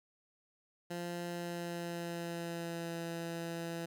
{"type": "tone with pitch glide", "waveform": "15% pulse", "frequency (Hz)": [173.5, 167.88], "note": ["F3", "E3"], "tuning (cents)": [-11, 32], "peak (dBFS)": -32, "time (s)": [0.9, 3.86], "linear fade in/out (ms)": 10, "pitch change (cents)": -57, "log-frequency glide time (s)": [1.27, 2.96], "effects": []}